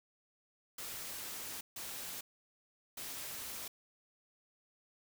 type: noise bursts at uneven times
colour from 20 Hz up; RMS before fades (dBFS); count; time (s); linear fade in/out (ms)
white; -44; 3; 0.78-1.61 / 1.76-2.21 / 2.97-3.68; 5
effects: none